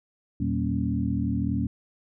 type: tone cluster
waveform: sine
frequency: 83.4 / 119.8 / 192.4 / 233.5 / 277.4 Hz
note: E2 / A#2 / G3 / A#3 / C#4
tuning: +21 / +48 / -32 / +3 / +1 cents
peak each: -30 dBFS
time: 0.4-1.67 s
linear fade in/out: 5 ms
effects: none